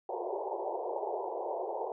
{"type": "band-pass noise", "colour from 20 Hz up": "pink", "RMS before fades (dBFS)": -36, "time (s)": [0.09, 1.92], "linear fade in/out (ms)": 2, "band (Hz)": [360, 950], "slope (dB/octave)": 96, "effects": []}